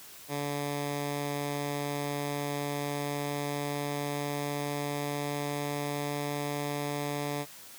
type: tone with pitch glide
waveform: 10% pulse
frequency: 144.1 to 145.02 Hz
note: D3 to D3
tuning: -33 to -22 cents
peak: -23 dBFS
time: 0.28-7.46 s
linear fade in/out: 50 ms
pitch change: +11 cents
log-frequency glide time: 2.54-6.32 s
effects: white hiss -49 dBFS RMS until 7.78 s + high-pass 60 Hz 12 dB/octave